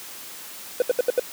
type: tone bursts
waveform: triangle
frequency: 496.9 Hz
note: B4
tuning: 11 cents sharp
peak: -13 dBFS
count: 5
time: 0.8-1.196 s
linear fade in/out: 2 ms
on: 20 ms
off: 74 ms
effects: white hiss -39 dBFS RMS until 1.32 s + high-pass 150 Hz 12 dB/octave